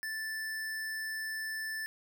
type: tone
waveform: square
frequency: 1760 Hz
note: A6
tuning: in tune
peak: -36 dBFS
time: 0.03-1.86 s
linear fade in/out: 0 ms
effects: none